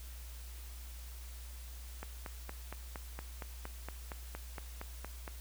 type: click train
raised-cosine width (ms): 0.5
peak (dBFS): -27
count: 15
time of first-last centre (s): 2.03-5.278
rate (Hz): 4.31
effects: added 60 Hz sine -45 dBFS peak until 5.4 s + white hiss -55 dBFS RMS until 5.4 s